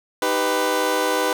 20% pulse chord, Eb augmented, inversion none, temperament equal with one note detuned, 311.1 / 392 / 498.2 Hz, Eb4 / G4 / B4, 0 / 0 / +15 cents, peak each -21 / -20 / -16 dBFS, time 0.22-1.33 s, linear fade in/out 2 ms, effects none

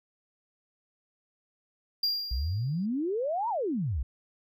triangle tone with exponential decay, 4782 Hz, D8, 30 cents sharp, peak -22 dBFS, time 2.03-2.86 s, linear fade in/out 5 ms, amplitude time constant 180 ms
sine exponential two-way sweep, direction up then down, 56 to 975 to 56 Hz, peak -27 dBFS, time 2.31-4.03 s, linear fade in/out 5 ms, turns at 3.49 s
effects none

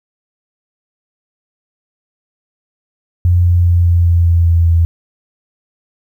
sine tone with pitch steps, 88.2 / 87.54 / 86.89 / 86.24 / 85.59 / 84.95 / 84.31 / 83.68 Hz, F2 / F2 / F2 / F2 / F2 / F2 / E2 / E2, +18 / +5 / -8 / -21 / -34 / -47 / +40 / +27 cents, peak -7 dBFS, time 3.25-4.85 s, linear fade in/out 0 ms, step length 200 ms, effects 8-bit

